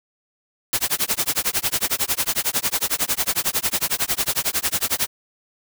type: noise with tremolo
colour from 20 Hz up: white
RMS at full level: -19 dBFS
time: 0.73-5.07 s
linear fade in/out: 0 ms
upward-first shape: sine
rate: 11 Hz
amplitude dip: 100%
effects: none